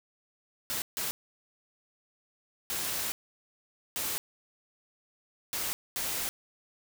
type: noise bursts at uneven times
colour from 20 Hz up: white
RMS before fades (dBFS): -33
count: 6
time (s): 0.7-0.82 / 0.97-1.11 / 2.7-3.12 / 3.96-4.18 / 5.53-5.73 / 5.96-6.29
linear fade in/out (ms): 0
effects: none